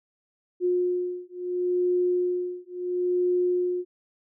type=beating tone pair; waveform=sine; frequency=358.3 / 359.03 Hz; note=F4 / F4; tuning=+44 / +48 cents; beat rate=0.73 Hz; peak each=-26 dBFS; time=0.6-3.85 s; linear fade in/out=50 ms; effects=none